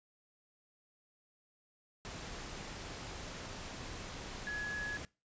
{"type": "tone in noise", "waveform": "sine", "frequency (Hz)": 1686, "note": "G#6", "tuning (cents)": 26, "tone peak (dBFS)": -37, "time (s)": [4.47, 4.97], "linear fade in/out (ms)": 0, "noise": "pink", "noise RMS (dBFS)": -45, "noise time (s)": [2.05, 5.05], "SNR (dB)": 5, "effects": ["noise-tail reverb RT60 0.3 s tail -23 dB re dry", "resampled to 16000 Hz"]}